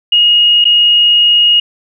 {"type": "tone with dropouts", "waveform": "sine", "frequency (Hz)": 2872, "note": "F7", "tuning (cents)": 48, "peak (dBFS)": -5, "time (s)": [0.12, 1.6], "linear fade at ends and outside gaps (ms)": 5, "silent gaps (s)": [0.643, 0.652], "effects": []}